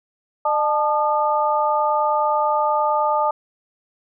sine tone cluster, 605 / 876 / 1215 Hz, D#5 / A5 / D#6, -49 / -8 / -42 cents, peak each -22 / -19 / -22 dBFS, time 0.45-3.31 s, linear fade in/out 5 ms, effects none

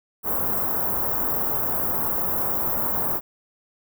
white band-stop noise, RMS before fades -24 dBFS, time 0.23-3.21 s, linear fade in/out 50 ms, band 1200 to 15000 Hz, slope 24 dB/octave, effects none

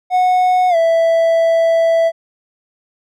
triangle tone with pitch glide, 733 to 660.6 Hz, F#5 to E5, -16 to +4 cents, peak -8 dBFS, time 0.1-2.12 s, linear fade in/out 50 ms, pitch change -180 cents, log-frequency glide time 0.69-0.76 s, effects none

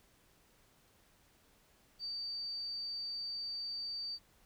sine tone, 4618 Hz, D8, 30 cents flat, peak -38 dBFS, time 1.99-4.19 s, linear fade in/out 50 ms, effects pink hiss -68 dBFS RMS until 4.45 s

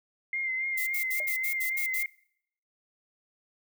sine tone with vibrato, 2093 Hz, C7, in tune, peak -28 dBFS, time 0.33-2.06 s, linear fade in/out 2 ms, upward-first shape sine, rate 3.6 Hz, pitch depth 37 cents each way
violet noise bursts, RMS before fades -34 dBFS, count 8, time 0.77-2.032 s, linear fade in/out 10 ms, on 100 ms, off 66 ms
sine tone with exponential decay, 609 Hz, D#5, 37 cents flat, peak -34 dBFS, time 1.2-1.28 s, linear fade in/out 2 ms, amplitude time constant 16 ms
effects noise-tail reverb RT60 0.7 s tail -24 dB re dry

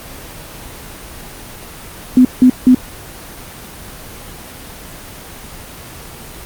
sine tone bursts, 253.2 Hz, B3, 43 cents sharp, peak -3 dBFS, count 3, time 2.17-2.747 s, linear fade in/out 2 ms, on 79 ms, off 170 ms, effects pink hiss -32 dBFS RMS until 6.45 s + Opus 24 kbps

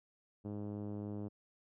5% pulse tone with low-pass filter, 103.5 Hz, G#2, 5 cents flat, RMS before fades -42 dBFS, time 0.44-1.29 s, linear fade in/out 20 ms, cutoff 290 Hz, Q 0.94, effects none

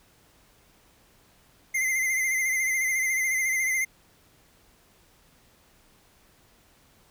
square tone with vibrato, 2073 Hz, C7, 17 cents flat, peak -24 dBFS, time 1.74-3.85 s, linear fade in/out 10 ms, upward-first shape sine, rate 14 Hz, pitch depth 46 cents each way, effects pink hiss -60 dBFS RMS until 7.1 s

